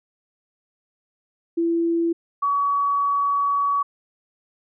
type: tone pair in turn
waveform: sine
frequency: 335.6 / 1132.1 Hz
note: E4 / C#6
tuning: +31 / +36 cents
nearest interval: octave + major sixth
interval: 2105 cents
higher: second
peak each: -18 / -18 dBFS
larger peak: neither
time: 1.57-2.13 / 2.42-3.83 s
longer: second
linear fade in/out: 10 ms
effects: none